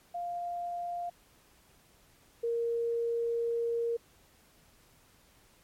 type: tone pair in turn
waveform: sine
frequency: 699 / 466.5 Hz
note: F5 / A#4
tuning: +1 / +1 cents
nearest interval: perfect fifth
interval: 700 cents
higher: first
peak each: -33 / -28 dBFS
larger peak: second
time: 0.14-1.1 / 2.43-3.97 s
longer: second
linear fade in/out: 10 ms
effects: pink hiss -63 dBFS RMS until 5.63 s + MP3 64 kbps